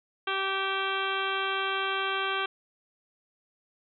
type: harmonic tone with a mistuned harmonic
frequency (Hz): 387.5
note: G4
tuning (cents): -20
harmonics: 1 / 2 / 3 / 4 / 5 / 6 / 7 / 8 / 9 / 10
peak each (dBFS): -35 / -37 / -32 / -33 / -44 / -38 / -37 / -36 / -45 / -47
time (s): 0.27-2.46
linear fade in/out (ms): 5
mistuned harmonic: 8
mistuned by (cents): +52
effects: none